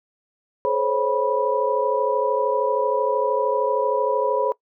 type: tone cluster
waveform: sine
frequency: 427.6 / 520 / 553 / 980 Hz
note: A4 / C5 / C#5 / B5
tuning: -49 / -11 / -4 / -14 cents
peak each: -24 dBFS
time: 0.65-4.52 s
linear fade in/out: 0 ms
effects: noise-tail reverb RT60 0.1 s tail -21 dB re dry